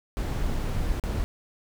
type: noise with dropouts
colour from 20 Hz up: brown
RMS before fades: -27 dBFS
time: 0.17-1.24 s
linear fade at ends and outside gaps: 0 ms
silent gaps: 0.998-1.038 s
effects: none